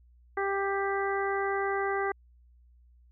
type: harmonic tone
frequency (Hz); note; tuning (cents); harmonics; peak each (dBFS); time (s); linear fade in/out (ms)
394.3; G4; +10; 1 / 2 / 3 / 4 / 5; -30 / -33 / -35 / -36 / -37; 0.37-2.12; 5
effects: added 60 Hz sine -56 dBFS peak until 3.11 s